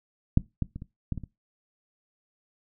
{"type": "clicks", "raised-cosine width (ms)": 5, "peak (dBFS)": [-6, -14, -24, -26, -16, -22, -27], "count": 7, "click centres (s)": [0.374, 0.623, 0.76, 0.821, 1.123, 1.177, 1.237], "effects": ["noise-tail reverb RT60 0.2 s tail -19 dB re dry"]}